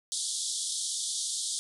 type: band-pass noise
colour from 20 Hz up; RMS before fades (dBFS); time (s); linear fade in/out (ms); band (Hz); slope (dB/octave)
white; -33; 0.12-1.59; 0; 3300 to 10000; 96
effects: none